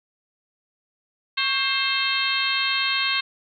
harmonic tone with a mistuned harmonic, 529 Hz, C5, 19 cents sharp, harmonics 2 / 3 / 4 / 5 / 6 / 7 / 8, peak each -30 / -29 / -28 / -27 / -28 / -29 / -28 dBFS, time 1.37-3.21 s, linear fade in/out 10 ms, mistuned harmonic 2, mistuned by +77 cents, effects none

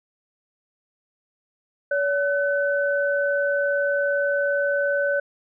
sine tone pair together, 569 / 1511.6 Hz, C#5 / F#6, +45 / +37 cents, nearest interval octave + perfect fourth, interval 1692 cents, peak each -21 / -24 dBFS, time 1.91-5.2 s, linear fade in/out 5 ms, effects none

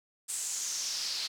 pink noise with band-pass filter sweep, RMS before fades -35 dBFS, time 0.28-1.28 s, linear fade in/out 20 ms, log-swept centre 8300 to 4300 Hz, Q 4, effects none

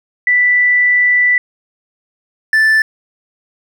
sine / triangle tone pair in turn, 1975.5 / 1760 Hz, B6 / A6, 0 / 0 cents, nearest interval major second, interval 200 cents, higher first, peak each -8 / -6 dBFS, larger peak second, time 0.27-1.38 / 2.53-2.82 s, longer first, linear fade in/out 2 ms, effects none

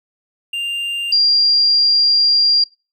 triangle / sine tone pair in turn, 2794 / 4776 Hz, F7 / D8, 0 / +28 cents, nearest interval major sixth, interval 928 cents, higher second, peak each -18 / -10 dBFS, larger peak second, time 0.53-1.12 / 1.12-2.64 s, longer second, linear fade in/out 5 ms, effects noise-tail reverb RT60 0.3 s tail -22 dB re dry

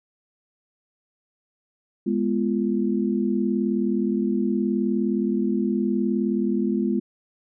sine chord, F diminished, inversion first, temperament equal with one note detuned, 207.7 / 246.9 / 345 Hz, Ab3 / Cb4 / F4, 0 / 0 / -21 cents, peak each -23 / -25 / -26 dBFS, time 2.06-7 s, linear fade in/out 10 ms, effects none

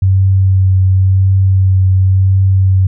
sine tone with vibrato, 95 Hz, F#2, 46 cents sharp, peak -6 dBFS, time 0.02-2.87 s, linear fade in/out 5 ms, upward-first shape triangle, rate 0.94 Hz, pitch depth 19 cents each way, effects none

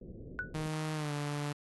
pink low-pass noise, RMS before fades -47 dBFS, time 0.01-0.69 s, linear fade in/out 5 ms, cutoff 520 Hz, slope 48 dB/octave
sine tone with exponential decay, 1480 Hz, F#6, in tune, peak -29 dBFS, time 0.39-0.54 s, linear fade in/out 0 ms, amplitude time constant 31 ms
sawtooth tone with pitch glide, 155.56 to 145.98 Hz, D#3 to D3, 0 to -10 cents, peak -30 dBFS, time 0.54-1.53 s, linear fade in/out 10 ms, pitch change -110 cents, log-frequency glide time 0.94-1.12 s
effects AAC 32 kbps

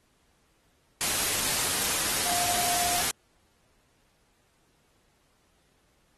sine tone in noise, 705 Hz, F5, 16 cents sharp, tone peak -32 dBFS, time 2.26-3.01 s, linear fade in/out 0 ms, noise white, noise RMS -27 dBFS, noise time 1.01-3.11 s, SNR -8 dB, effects pink hiss -68 dBFS RMS until 6.17 s + AAC 32 kbps

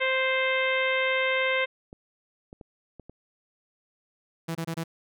harmonic tone, 523.3 Hz, C5, in tune, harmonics 1 / 2 / 3 / 4 / 5 / 6 / 7, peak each -27 / -33 / -31 / -27 / -33 / -36 / -39 dBFS, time 0-1.66 s, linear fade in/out 20 ms
clicks, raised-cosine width 2 ms, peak -30 dBFS, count 5, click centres 1.929 / 2.529 / 2.612 / 2.997 / 3.096 s
sawtooth tone bursts, 164.81 Hz, E3, in tune, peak -25 dBFS, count 4, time 4.48-4.839 s, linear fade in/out 10 ms, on 71 ms, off 25 ms
effects none

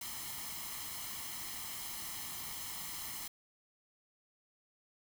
white noise with comb filter, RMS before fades -43 dBFS, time 0.01-3.28 s, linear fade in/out 5 ms, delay 0.97 ms, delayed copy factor +0.65, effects none

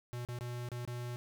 square tone with dropouts, 121.6 Hz, B2, 26 cents flat, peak -39 dBFS, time 0.13-1.16 s, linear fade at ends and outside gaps 0 ms, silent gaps 0.25-0.287 / 0.388-0.409 / 0.688-0.717 / 0.851-0.876 s, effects none

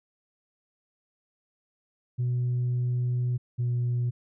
sine tone pair in turn, 123.47 / 121.63 Hz, B2 / B2, 0 / -26 cents, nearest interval unison, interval 26 cents, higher first, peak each -22 dBFS, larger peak neither, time 2.18-3.38 / 3.58-4.11 s, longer first, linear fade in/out 20 ms, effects tanh soft clip ceiling -22 dBFS

